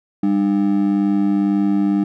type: ring-modulated tone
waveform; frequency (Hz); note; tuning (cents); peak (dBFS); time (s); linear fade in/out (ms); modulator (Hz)
triangle; 250; B3; +21; -9; 0.23-2.04; 5; 51
effects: none